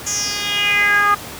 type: tone with band-pass filter sweep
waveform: 10% pulse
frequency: 410 Hz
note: G#4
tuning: 22 cents flat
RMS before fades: -17 dBFS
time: 0.06-1.15 s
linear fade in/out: 10 ms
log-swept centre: 7100 to 1200 Hz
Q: 4.6
effects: pink hiss -32 dBFS RMS until 1.39 s + high-pass 80 Hz 12 dB/octave